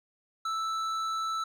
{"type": "tone with hard clipping", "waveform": "sine", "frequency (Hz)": 1318.5, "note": "E6", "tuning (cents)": 0, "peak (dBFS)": -31, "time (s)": [0.45, 1.44], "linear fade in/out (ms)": 5, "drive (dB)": 9, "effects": []}